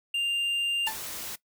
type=tone; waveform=triangle; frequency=2794 Hz; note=F7; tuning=in tune; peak=-23 dBFS; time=0.14-0.88 s; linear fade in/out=5 ms
type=noise; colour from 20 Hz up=white; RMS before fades=-37 dBFS; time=0.86-1.36 s; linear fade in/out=10 ms
type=tone with exponential decay; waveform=30% pulse; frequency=882 Hz; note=A5; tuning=4 cents sharp; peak=-24 dBFS; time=0.87-1 s; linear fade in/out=5 ms; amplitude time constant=28 ms
effects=noise-tail reverb RT60 0.1 s tail -19 dB re dry